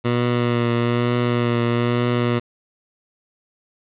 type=tone with vibrato; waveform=15% pulse; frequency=120 Hz; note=B2; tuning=49 cents flat; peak=-11 dBFS; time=0.04-2.4 s; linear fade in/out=20 ms; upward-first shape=triangle; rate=1.1 Hz; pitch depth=26 cents each way; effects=resampled to 8000 Hz + 7-bit